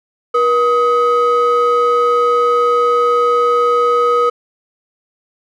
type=ring-modulated tone; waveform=triangle; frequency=871 Hz; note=A5; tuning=18 cents flat; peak=-4 dBFS; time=0.34-4.3 s; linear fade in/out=10 ms; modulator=391 Hz; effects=tanh soft clip ceiling -4 dBFS